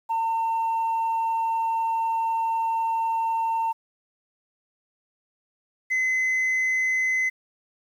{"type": "tone pair in turn", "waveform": "sine", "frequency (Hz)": [906, 2040], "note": ["A#5", "C7"], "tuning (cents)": [-50, -44], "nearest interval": "octave + major second", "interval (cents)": 1406, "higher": "second", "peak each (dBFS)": [-20, -18], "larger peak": "second", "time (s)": [[0.09, 3.73], [5.9, 7.3]], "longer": "first", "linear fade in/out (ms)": 20, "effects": ["tanh soft clip ceiling -20 dBFS", "9-bit"]}